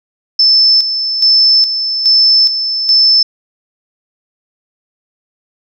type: tone with tremolo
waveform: sine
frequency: 5274 Hz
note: E8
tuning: in tune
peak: -5 dBFS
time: 0.39-3.23 s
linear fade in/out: 5 ms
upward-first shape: square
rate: 1.2 Hz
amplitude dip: 60%
effects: none